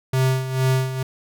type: tone with tremolo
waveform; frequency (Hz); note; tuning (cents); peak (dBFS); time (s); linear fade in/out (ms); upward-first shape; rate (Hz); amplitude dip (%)
square; 130.81; C3; 0; -16; 0.13-1.03; 5; sine; 2.2; 70
effects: none